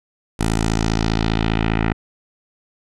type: tone with low-pass filter sweep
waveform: 10% pulse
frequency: 55 Hz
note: A1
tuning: in tune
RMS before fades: -19 dBFS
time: 0.39-1.93 s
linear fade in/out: 10 ms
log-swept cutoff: 9800 to 2100 Hz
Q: 1.8
effects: none